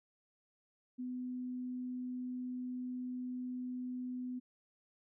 sine tone, 250.9 Hz, B3, 28 cents sharp, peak -38 dBFS, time 0.98-4.4 s, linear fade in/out 20 ms, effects none

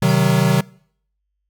square chord, C diminished, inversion none, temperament equal with one note detuned, 130.81 / 155.56 / 188.01 Hz, C3 / Eb3 / Gb3, 0 / 0 / +28 cents, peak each -18 dBFS, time 0.02-0.61 s, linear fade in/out 5 ms
square tone with exponential decay, 4802 Hz, D8, 38 cents sharp, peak -26 dBFS, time 0.09-0.19 s, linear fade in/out 1 ms, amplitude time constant 20 ms
effects noise-tail reverb RT60 0.6 s tail -24 dB re dry + added 50 Hz sine -70 dBFS peak until 1.49 s

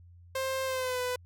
sawtooth tone with pitch glide, 528 to 498.9 Hz, C5 to B4, +16 to +17 cents, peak -26 dBFS, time 0.35-1.16 s, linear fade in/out 5 ms, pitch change -99 cents, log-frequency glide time 0.65-1 s, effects added 87 Hz sine -51 dBFS peak until 1.25 s

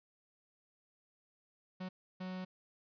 45% pulse tone bursts at uneven times, 185 Hz, F#3, in tune, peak -40 dBFS, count 2, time 1.8-1.89 / 2.2-2.45 s, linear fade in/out 10 ms, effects resampled to 11025 Hz

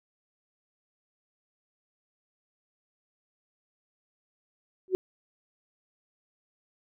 sine tone with exponential growth, 373.3 Hz, F#4, 15 cents sharp, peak -17 dBFS, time 4.88-4.95 s, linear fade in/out 0 ms, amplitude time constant 15 ms, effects none

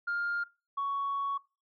sine tone pair in turn, 1405 / 1115.1 Hz, F6 / C#6, +10 / +10 cents, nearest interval major third, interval 400 cents, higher first, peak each -28 dBFS, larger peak neither, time 0.07-0.44 / 0.77-1.38 s, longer second, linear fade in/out 10 ms, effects noise-tail reverb RT60 0.3 s tail -22 dB re dry + tanh soft clip ceiling -26 dBFS

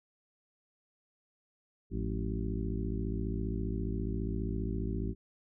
harmonic tone with a mistuned harmonic, 54.8 Hz, A1, 6 cents flat, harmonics 1 / 2 / 3 / 4 / 5 / 6 / 7, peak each -35 / -38 / -40 / -41 / -42 / -43 / -43 dBFS, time 1.9-5.15 s, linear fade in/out 50 ms, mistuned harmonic 3, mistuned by +140 cents, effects none

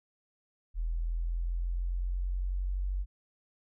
sine linear sweep, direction up, 40.89 to 47.36 Hz, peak -29 dBFS, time 0.74-3.06 s, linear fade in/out 50 ms, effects none

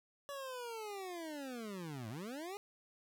25% pulse linear two-way sweep, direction down then up, 571 to 103.7 to 418.2 Hz, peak -39 dBFS, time 0.29-2.57 s, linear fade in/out 0 ms, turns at 2.09 s, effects none

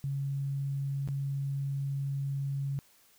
sine tone with dropouts, 138.59 Hz, C#3, in tune, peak -30 dBFS, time 0.04-2.79 s, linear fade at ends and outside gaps 0 ms, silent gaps 1.076-1.087 s, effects white hiss -63 dBFS RMS until 3.18 s

